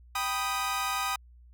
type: chord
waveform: sawtooth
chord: G augmented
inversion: none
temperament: equal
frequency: 784 / 987.8 / 1244.5 Hz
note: G5 / B5 / D#6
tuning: 0 / 0 / 0 cents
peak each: -31 / -31 / -27 dBFS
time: 0.15-1.16 s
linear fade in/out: 5 ms
effects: added 60 Hz sine -51 dBFS peak until 1.53 s